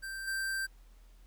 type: tone with level steps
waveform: square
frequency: 1568 Hz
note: G6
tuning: in tune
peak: -39 / -33 dBFS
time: 0.02-0.67 s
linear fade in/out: 20 ms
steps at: 0.27 s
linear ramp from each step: 10 ms
effects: added 41 Hz sine -54 dBFS peak until 1.26 s + pink hiss -68 dBFS RMS until 1.26 s